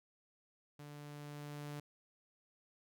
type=tone with level ramp; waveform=sawtooth; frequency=146.6 Hz; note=D3; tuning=3 cents flat; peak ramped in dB=-46 to -39 dBFS; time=0.79-1.8 s; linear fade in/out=5 ms; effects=none